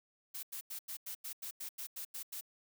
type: noise bursts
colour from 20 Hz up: blue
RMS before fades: -43 dBFS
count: 12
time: 0.34-2.411 s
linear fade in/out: 10 ms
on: 91 ms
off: 89 ms
effects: none